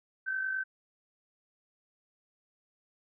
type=tone with amplitude modulation; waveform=sine; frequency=1541 Hz; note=G6; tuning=30 cents flat; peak=-28 dBFS; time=0.26-0.64 s; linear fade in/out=20 ms; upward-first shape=sine; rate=49.6 Hz; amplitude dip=50%; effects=none

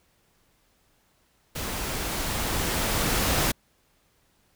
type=noise with level ramp; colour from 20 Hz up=pink; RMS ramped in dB=-32 to -23 dBFS; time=1.55-3.52 s; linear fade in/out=10 ms; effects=pink hiss -66 dBFS RMS until 4.55 s

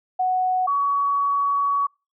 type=tone pair in turn; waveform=sine; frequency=740 / 1128 Hz; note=F#5 / C#6; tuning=0 / +30 cents; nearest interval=perfect fifth; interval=730 cents; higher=second; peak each=-18 dBFS; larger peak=neither; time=0.19-0.67 / 0.67-1.87 s; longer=second; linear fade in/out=10 ms; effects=noise-tail reverb RT60 0.3 s tail -26 dB re dry

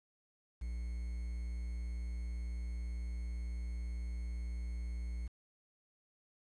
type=tone with quantisation; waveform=triangle; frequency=59 Hz; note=A#1; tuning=22 cents sharp; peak=-35 dBFS; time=0.61-5.28 s; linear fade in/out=10 ms; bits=10; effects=resampled to 24000 Hz

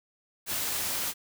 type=noise; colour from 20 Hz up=white; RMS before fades=-31 dBFS; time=0.46-1.14 s; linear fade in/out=50 ms; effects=none

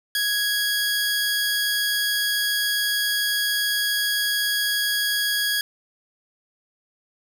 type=tone pair together; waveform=20% pulse; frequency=1661.2 / 4653 Hz; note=G#6 / D8; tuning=0 / -17 cents; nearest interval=octave + tritone; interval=1783 cents; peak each=-17 / -22 dBFS; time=0.15-5.61 s; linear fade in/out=2 ms; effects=none

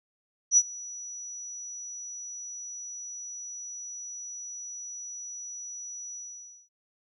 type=tone with ADSR envelope; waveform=sine; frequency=5880 Hz; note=F#8; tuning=12 cents flat; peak=-14 dBFS; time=0.51-6.69 s; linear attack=62 ms; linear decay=50 ms; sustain=-23 dB; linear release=540 ms; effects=none

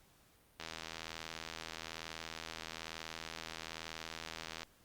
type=click train; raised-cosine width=0.2 ms; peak=-25 dBFS; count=328; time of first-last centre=0.6-4.632 s; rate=81.1 Hz; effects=pink hiss -67 dBFS RMS until 4.84 s + Opus 48 kbps

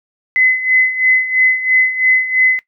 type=tone with tremolo; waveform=sine; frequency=2031 Hz; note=B6; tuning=48 cents sharp; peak=-7 dBFS; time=0.36-2.59 s; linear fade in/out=0 ms; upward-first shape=sine; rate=3 Hz; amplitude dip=75%; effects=noise-tail reverb RT60 0.1 s tail -17 dB re dry

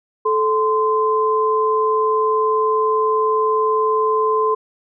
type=tone pair together; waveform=sine; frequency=435.2 / 1035 Hz; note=A4 / C6; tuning=-19 / -19 cents; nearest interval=octave + minor third; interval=1500 cents; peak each=-17 dBFS; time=0.25-4.55 s; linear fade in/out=10 ms; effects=none

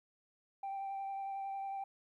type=tone with vibrato; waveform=sine; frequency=784 Hz; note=G5; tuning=in tune; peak=-36 dBFS; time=0.63-1.84 s; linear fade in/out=5 ms; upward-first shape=triangle; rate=11 Hz; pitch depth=16 cents each way; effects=tanh soft clip ceiling -36 dBFS + 13-bit

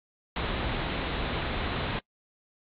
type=low-pass noise; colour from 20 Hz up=pink; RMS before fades=-31 dBFS; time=0.36-1.99 s; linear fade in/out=2 ms; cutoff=4000 Hz; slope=96 dB/octave; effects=noise-tail reverb RT60 0.1 s tail -25 dB re dry + AAC 64 kbps

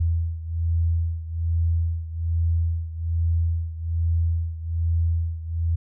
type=beating tone pair; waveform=sine; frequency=82.8 / 84 Hz; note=E2 / E2; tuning=+8 / +33 cents; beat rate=1.2 Hz; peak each=-22 / -26 dBFS; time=0-5.76 s; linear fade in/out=10 ms; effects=none

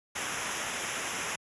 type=noise with comb filter; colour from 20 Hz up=pink; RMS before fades=-34 dBFS; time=0.15-1.36 s; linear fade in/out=10 ms; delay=0.23 ms; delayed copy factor=-0.75; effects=high-pass 100 Hz 12 dB/octave + resampled to 24000 Hz

